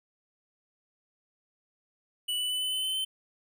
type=tone with pitch steps; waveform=square; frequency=2960 / 2979 / 2998 / 3017 / 3036 / 3056 / 3075 Hz; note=F#7 / F#7 / F#7 / F#7 / F#7 / G7 / G7; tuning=0 / +11 / +22 / +33 / +44 / -45 / -34 cents; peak=-29 dBFS; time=2.28-3.05 s; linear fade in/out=10 ms; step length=110 ms; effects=none